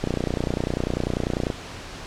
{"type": "click train", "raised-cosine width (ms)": 2, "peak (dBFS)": -10, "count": 45, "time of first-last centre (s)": [0.04, 1.502], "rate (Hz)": 30.1, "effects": ["pink hiss -37 dBFS RMS until 2.06 s", "low-pass 6000 Hz 12 dB/octave"]}